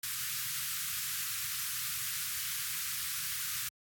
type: band-stop noise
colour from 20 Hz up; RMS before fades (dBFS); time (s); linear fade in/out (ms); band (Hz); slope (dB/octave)
white; -36; 0.03-3.69; 5; 160 to 1200; 48
effects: high-pass 80 Hz 12 dB/octave + AAC 64 kbps